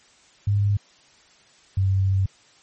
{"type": "tone pair in turn", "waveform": "sine", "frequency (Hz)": [101.7, 96.16], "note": ["G#2", "G2"], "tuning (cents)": [-36, -33], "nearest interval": "minor second", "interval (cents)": 97, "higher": "first", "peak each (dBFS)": -17, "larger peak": "neither", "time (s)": [[0.47, 0.77], [1.77, 2.26]], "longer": "second", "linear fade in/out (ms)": 5, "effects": ["white hiss -55 dBFS RMS until 2.62 s", "MP3 32 kbps"]}